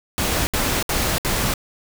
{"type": "noise bursts", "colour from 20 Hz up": "pink", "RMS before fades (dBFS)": -21, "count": 4, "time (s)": [0.18, 1.538], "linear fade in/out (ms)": 0, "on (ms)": 290, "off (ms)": 66, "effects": []}